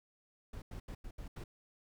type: noise bursts at uneven times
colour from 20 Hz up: brown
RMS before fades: -45 dBFS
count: 6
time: 0.53-0.62 / 0.71-0.8 / 0.88-0.95 / 1.04-1.11 / 1.18-1.28 / 1.36-1.44 s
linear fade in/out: 5 ms
effects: none